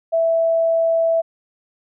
sine tone, 659.3 Hz, E5, in tune, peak -14 dBFS, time 0.12-1.22 s, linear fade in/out 20 ms, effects none

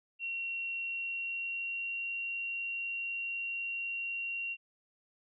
sine tone with pitch glide, 2736 to 2752 Hz, F7 to F7, -36 to -26 cents, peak -34 dBFS, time 0.19-4.57 s, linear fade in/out 50 ms, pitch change +10 cents, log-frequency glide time 0.79-1.99 s, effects none

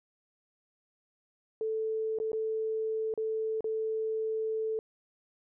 sine tone with dropouts, 440 Hz, A4, in tune, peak -29 dBFS, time 1.61-4.79 s, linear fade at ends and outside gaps 1 ms, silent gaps 2.187-2.2 / 2.318-2.331 / 3.139-3.176 / 3.607-3.643 s, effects none

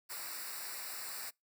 white noise with comb filter, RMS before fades -43 dBFS, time 0.09-1.31 s, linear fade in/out 20 ms, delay 0.31 ms, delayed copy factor -0.9, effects noise-tail reverb RT60 0.2 s tail -26 dB re dry

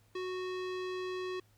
square tone with low-pass filter, 368.7 Hz, F#4, 6 cents flat, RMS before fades -38 dBFS, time 0.15-1.4 s, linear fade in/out 5 ms, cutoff 3900 Hz, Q 1.2, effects added 105 Hz sine -65 dBFS peak until 1.57 s + pink hiss -70 dBFS RMS until 1.57 s

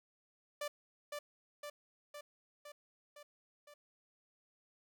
sawtooth tone with echo, 587.3 Hz, D5, in tune, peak -34 dBFS, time 0.61-0.68 s, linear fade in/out 5 ms, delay 510 ms, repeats 6, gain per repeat -3 dB, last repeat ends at 3.74 s, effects none

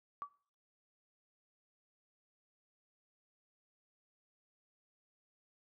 sine tone with exponential decay, 1148 Hz, D6, 40 cents flat, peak -35 dBFS, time 0.22-0.34 s, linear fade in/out 0 ms, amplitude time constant 24 ms, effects noise-tail reverb RT60 0.5 s tail -21 dB re dry

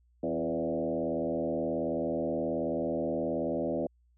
sine tone with frequency modulation, 421.7 Hz, G#4, 26 cents sharp, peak -28 dBFS, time 0.23-3.87 s, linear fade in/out 5 ms, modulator 78.7 Hz, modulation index 2.8, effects added 60 Hz sine -63 dBFS peak until 4.17 s

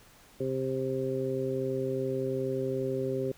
harmonic tone, 131.8 Hz, C3, 13 cents sharp, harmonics 1 / 2 / 3 / 4, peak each -36 / -36 / -31 / -35 dBFS, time 0.4-3.32 s, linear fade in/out 5 ms, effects pink hiss -57 dBFS RMS until 3.37 s

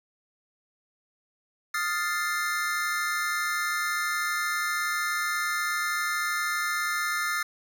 square chord, F dominant seventh, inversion third, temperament equal, 1244.5 / 1396.9 / 1760 / 2093 Hz, Eb6 / F6 / A6 / C7, 0 / 0 / 0 / 0 cents, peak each -33 / -32 / -32 / -34 dBFS, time 1.74-7.43 s, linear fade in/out 5 ms, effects none

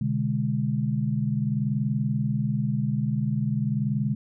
sine chord, G# diminished, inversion first, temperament equal with one note detuned, 126.36 / 146.83 / 207.7 Hz, B2 / D3 / G#3, +40 / 0 / 0 cents, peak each -27 dBFS, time 0.01-4.15 s, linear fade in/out 5 ms, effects none

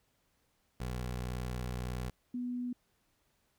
20% pulse / sine tone pair in turn, 61.74 / 246.1 Hz, B1 / B3, 0 / -6 cents, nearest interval 2 octaves, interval 2394 cents, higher second, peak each -31 / -34 dBFS, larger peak first, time 0.8-2.1 / 2.34-2.73 s, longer first, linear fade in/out 5 ms, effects pink hiss -75 dBFS RMS until 3.58 s

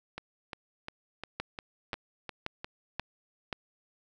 two click trains, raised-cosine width 0.3 ms, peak -22 / -17 dBFS, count 9 / 5, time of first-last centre 0.18-2.997 / 1.4-3.528 s, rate 2.84 / 1.88 Hz, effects none

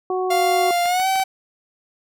harmonic tone, 370 Hz, F#4, in tune, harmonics 1 / 2 / 3, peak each -21 / -25 / -30 dBFS, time 0.1-0.71 s, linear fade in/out 2 ms
45% pulse tone with pitch glide, 698.5 to 766.1 Hz, F5 to G5, 0 to -40 cents, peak -17 dBFS, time 0.3-1.24 s, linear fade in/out 10 ms, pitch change +160 cents, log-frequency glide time 0.85-1.07 s
clicks, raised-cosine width 0.3 ms, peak -18 dBFS, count 4, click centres 0.857 / 0.999 / 1.157 / 1.199 s
effects none

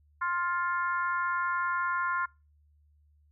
harmonic tone with a mistuned harmonic, 350.3 Hz, F4, 5 cents sharp, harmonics 3 / 4 / 5 / 6, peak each -30 / -31 / -38 / -46 dBFS, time 0.21-2.26 s, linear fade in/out 10 ms, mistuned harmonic 6, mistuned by +37 cents, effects noise-tail reverb RT60 0.3 s tail -26 dB re dry + added 74 Hz sine -61 dBFS peak until 3.31 s

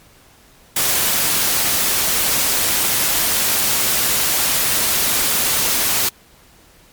white noise, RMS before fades -17 dBFS, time 0.76-6.09 s, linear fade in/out 5 ms, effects pink hiss -49 dBFS RMS until 6.92 s + MP3 96 kbps

